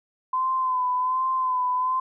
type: tone with vibrato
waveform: sine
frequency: 1021 Hz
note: C6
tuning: 43 cents flat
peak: -21 dBFS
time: 0.33-2 s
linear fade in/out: 5 ms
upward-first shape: sine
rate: 1.3 Hz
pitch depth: 38 cents each way
effects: none